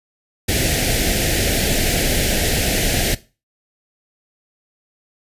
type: band-stop noise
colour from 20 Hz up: pink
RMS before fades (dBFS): -18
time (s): 0.48-3.15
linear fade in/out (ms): 10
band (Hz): 750 to 1600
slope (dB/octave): 48
effects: noise-tail reverb RT60 0.3 s tail -17 dB re dry + resampled to 32000 Hz